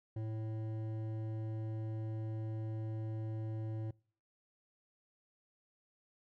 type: tone with hard clipping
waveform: sine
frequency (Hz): 110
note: A2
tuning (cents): 0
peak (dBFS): -39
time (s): 0.16-3.91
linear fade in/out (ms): 5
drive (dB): 11
effects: noise-tail reverb RT60 0.5 s tail -26 dB re dry